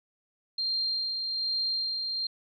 sine tone with tremolo, 4186 Hz, C8, in tune, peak -26 dBFS, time 0.58-2.27 s, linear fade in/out 5 ms, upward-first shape sine, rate 1.2 Hz, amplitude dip 35%, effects none

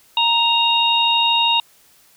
harmonic tone, 932.3 Hz, A#5, in tune, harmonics 1 / 3 / 4, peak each -18 / -18 / -18 dBFS, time 0.17-1.6 s, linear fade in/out 2 ms, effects white hiss -53 dBFS RMS until 2.16 s

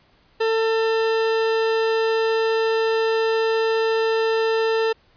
40% pulse tone, 447.6 Hz, A4, 30 cents sharp, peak -17 dBFS, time 0.4-4.93 s, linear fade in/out 10 ms, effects pink hiss -58 dBFS RMS until 5.16 s + resampled to 11025 Hz

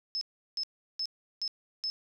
sine tone bursts, 5220 Hz, E8, 18 cents flat, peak -30 dBFS, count 5, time 0.15-1.9 s, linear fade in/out 0 ms, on 62 ms, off 360 ms, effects none

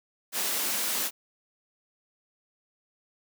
white high-pass noise, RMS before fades -29 dBFS, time 0.32-1.11 s, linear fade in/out 50 ms, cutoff 180 Hz, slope 96 dB/octave, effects none

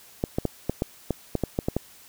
clicks, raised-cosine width 2 ms, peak -10 dBFS, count 11, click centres 0.239 / 0.385 / 0.453 / 0.696 / 0.821 / 1.107 / 1.353 / 1.437 / 1.589 / 1.685 / 1.766 s, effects white hiss -51 dBFS RMS until 2.08 s

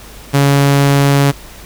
sawtooth tone, 140.4 Hz, C#3, 22 cents sharp, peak -4 dBFS, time 0.33-1.32 s, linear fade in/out 20 ms, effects added 50 Hz sine -36 dBFS peak until 1.65 s + pink hiss -36 dBFS RMS until 1.65 s

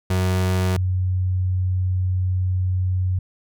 35% pulse / sine tone pair in turn, 92.5 / 92.17 Hz, F#2 / F#2, 0 / -6 cents, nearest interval unison, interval 6 cents, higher first, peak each -16 / -18 dBFS, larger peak first, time 0.1-0.77 / 0.77-3.19 s, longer second, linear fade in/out 5 ms, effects none

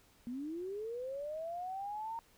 sine linear sweep, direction up, 232.4 to 926 Hz, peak -38 dBFS, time 0.27-2.19 s, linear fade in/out 0 ms, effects pink hiss -66 dBFS RMS until 2.37 s

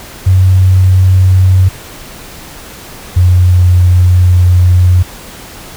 sine tone pair in turn, 93.3 / 89.86 Hz, F#2 / F2, +15 / +50 cents, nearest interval minor second, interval 65 cents, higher first, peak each -3 dBFS, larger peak neither, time 0.26-1.69 / 3.16-5.03 s, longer second, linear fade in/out 10 ms, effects pink hiss -30 dBFS RMS until 5.76 s

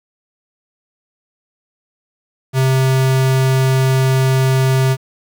square tone, 131.8 Hz, C3, 13 cents sharp, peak -12 dBFS, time 2.53-4.97 s, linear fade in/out 50 ms, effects 7-bit

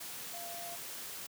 sine tone in noise, 691 Hz, F5, 19 cents flat, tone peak -45 dBFS, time 0.33-0.76 s, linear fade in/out 10 ms, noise white, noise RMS -44 dBFS, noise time 0-1.27 s, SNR -4 dB, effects high-pass 100 Hz 12 dB/octave

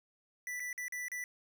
square tone with dropouts, 1975.5 Hz, B6, in tune, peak -38 dBFS, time 0.47-1.24 s, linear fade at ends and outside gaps 1 ms, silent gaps 0.597-0.602 / 0.729-0.778 / 0.882-0.923 / 1.083-1.117 s, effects none

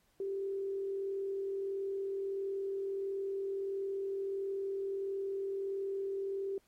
sine tone with frequency modulation, 391.4 Hz, G4, 3 cents flat, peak -34 dBFS, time 0.2-6.58 s, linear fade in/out 2 ms, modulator 41.5 Hz, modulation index 0.23, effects pink hiss -73 dBFS RMS until 6.67 s + AAC 48 kbps

